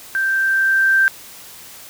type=tone with level ramp; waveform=sine; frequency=1568 Hz; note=G6; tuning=in tune; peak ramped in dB=-16 to -10 dBFS; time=0.15-1.08 s; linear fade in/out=0 ms; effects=white hiss -39 dBFS RMS until 1.89 s